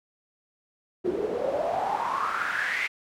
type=noise with band-pass filter sweep; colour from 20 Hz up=pink; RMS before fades=-28 dBFS; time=1.04-2.88 s; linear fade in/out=20 ms; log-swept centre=350 to 2200 Hz; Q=7.6; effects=none